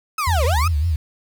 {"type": "linear two-way sweep", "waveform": "35% pulse", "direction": "down then up", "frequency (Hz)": [1313, 460, 1313], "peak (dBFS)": -18, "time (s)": [0.18, 0.68], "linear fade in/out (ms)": 5, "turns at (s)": 0.45}
{"type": "tone with vibrato", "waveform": "sine", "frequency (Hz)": 79.1, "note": "D#2", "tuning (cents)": 29, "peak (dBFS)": -16, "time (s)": [0.27, 0.96], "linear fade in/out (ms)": 5, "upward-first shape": "sine", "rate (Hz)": 5.4, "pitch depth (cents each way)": 160}
{"effects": ["7-bit"]}